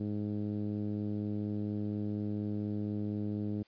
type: tone with low-pass filter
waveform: 10% pulse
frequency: 104.2 Hz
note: G#2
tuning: 6 cents sharp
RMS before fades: -35 dBFS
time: 0-3.63 s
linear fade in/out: 5 ms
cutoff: 270 Hz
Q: 1.3
effects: white hiss -67 dBFS RMS until 3.67 s + resampled to 11025 Hz